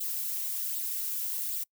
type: noise with flanger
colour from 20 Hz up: violet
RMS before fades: -33 dBFS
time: 0-1.64 s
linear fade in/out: 10 ms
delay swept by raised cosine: 0.24 to 5.54 ms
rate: 1.3 Hz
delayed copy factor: +0.6
effects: noise-tail reverb RT60 0.1 s tail -26 dB re dry